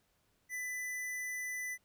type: tone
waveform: square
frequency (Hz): 1996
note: B6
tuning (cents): +18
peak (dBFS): -38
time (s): 0.49-1.78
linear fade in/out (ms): 50
effects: pink hiss -75 dBFS RMS until 1.84 s